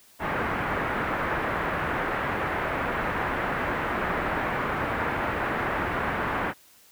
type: low-pass noise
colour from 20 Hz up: white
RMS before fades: -28 dBFS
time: 0.19-6.54 s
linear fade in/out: 50 ms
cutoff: 1800 Hz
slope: 24 dB/octave
effects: white hiss -56 dBFS RMS until 6.91 s